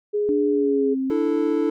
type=tone; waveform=sine; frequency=415.3 Hz; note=G#4; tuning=in tune; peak=-19 dBFS; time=0.13-0.95 s; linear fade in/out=20 ms
type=tone with pitch glide; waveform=sine; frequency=293.7 to 264.7 Hz; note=D4 to C4; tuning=0 to +20 cents; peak=-21 dBFS; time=0.29-1.1 s; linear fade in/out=0 ms; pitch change=-180 cents; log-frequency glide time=0.5-0.96 s
type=chord; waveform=triangle; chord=D suspended second; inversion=none; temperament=equal; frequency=293.7 / 329.6 / 440 Hz; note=D4 / E4 / A4; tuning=0 / 0 / 0 cents; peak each=-21 dBFS; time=1.1-1.7 s; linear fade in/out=5 ms
effects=none